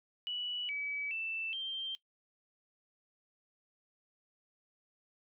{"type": "tone with pitch steps", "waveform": "sine", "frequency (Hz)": [2948, 2286, 2657, 3154], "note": ["F#7", "D7", "E7", "G7"], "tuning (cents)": [-7, -47, 13, 10], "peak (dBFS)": -35, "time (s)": [0.27, 1.95], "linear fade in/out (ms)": 0, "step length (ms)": 420, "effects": ["noise-tail reverb RT60 0.1 s tail -18 dB re dry"]}